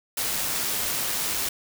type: noise with amplitude modulation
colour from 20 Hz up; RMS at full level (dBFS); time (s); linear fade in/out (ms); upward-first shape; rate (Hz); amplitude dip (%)
white; -26; 0.17-1.49; 5; sine; 103; 25
effects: none